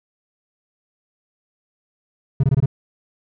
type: tone bursts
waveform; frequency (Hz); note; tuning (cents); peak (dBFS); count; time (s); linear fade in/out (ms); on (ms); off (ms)
triangle; 135.2; C#3; -43; -10; 5; 2.4-2.659; 5; 35; 21
effects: none

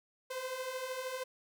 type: beating tone pair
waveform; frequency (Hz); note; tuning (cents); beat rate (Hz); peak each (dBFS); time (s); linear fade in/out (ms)
sawtooth; 506 / 519; B4 / C5; +42 / -14; 13; -39 / -35; 0.3-1.24; 10
effects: none

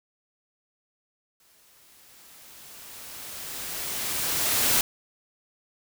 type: noise with exponential growth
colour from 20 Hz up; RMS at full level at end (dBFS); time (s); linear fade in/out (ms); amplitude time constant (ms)
white; -21; 1.4-4.81; 2; 740
effects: none

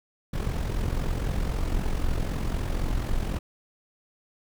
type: noise with amplitude modulation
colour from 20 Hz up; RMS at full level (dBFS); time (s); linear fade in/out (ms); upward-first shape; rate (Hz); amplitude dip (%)
brown; -24; 0.33-3.39; 10; sine; 43.9; 60
effects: none

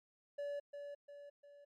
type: tone with echo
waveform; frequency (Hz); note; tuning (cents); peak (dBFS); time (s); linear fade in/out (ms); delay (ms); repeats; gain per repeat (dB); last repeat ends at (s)
triangle; 574; D5; -40; -37; 0.38-0.6; 10; 350; 3; -6; 1.65
effects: MP3 64 kbps

